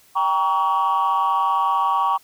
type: chord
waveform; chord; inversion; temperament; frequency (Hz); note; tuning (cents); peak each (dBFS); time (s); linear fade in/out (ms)
sine; G diminished; none; just; 784 / 940.8 / 1128.9; G5 / Bb5 / Db6; 0 / +16 / +31; -22 / -20 / -18; 0.15-2.18; 20
effects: tanh soft clip ceiling -12 dBFS + white hiss -54 dBFS RMS until 2.23 s